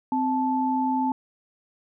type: tone pair together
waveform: sine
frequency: 259.6 / 874 Hz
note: C4 / A5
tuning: -13 / -12 cents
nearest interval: octave + major sixth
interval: 2101 cents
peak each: -24 dBFS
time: 0.12-1.12 s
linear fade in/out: 2 ms
effects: none